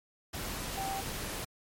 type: tone in noise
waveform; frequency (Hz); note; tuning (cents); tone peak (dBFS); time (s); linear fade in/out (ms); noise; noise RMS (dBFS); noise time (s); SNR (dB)
sine; 777; G5; -16; -34; 0.77-1.01; 10; pink; -38; 0.33-1.45; +1
effects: MP3 64 kbps